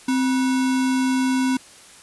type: tone with sample-and-hold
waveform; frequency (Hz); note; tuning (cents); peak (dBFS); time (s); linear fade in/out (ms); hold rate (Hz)
sine; 260.1; C4; -10; -17; 0.08-1.57; 5; 1225
effects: white hiss -46 dBFS RMS until 2.02 s + resampled to 24000 Hz